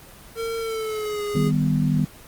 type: tone with pitch glide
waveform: square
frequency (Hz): 455.7 to 413.1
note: A#4 to G#4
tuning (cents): -39 to -9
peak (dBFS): -26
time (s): 0.35-1.52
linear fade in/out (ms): 50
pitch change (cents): -170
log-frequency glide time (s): 0.59-1.23
type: chord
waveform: sine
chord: Eb augmented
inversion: none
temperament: equal with one note detuned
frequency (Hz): 154.04 / 196 / 246.9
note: Eb3 / G3 / B3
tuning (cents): -17 / 0 / 0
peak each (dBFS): -20 / -24 / -24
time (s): 1.35-2.05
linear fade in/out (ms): 5
effects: pink hiss -45 dBFS RMS until 2.27 s + Opus 24 kbps